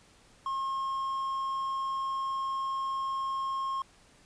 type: tone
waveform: triangle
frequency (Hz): 1075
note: C6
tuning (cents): +47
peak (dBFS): -28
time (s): 0.46-3.82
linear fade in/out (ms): 2
effects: pink hiss -60 dBFS RMS until 4.25 s + resampled to 22050 Hz